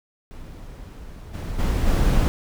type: noise with level steps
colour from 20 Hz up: brown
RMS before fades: -38 / -29 / -21 / -18 dBFS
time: 0.31-2.28 s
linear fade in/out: 0 ms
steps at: 1.33 / 1.58 / 1.86 s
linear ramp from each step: 20 ms
effects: none